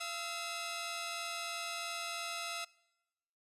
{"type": "tone pair together", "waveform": "10% pulse", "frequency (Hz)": [685.5, 1288], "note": ["F5", "E6"], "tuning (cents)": [-32, -41], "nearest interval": "major seventh", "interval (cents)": 1091, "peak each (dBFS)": [-33, -33], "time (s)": [0, 2.65], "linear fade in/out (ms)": 10, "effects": ["noise-tail reverb RT60 1.0 s tail -23 dB re dry", "resampled to 32000 Hz"]}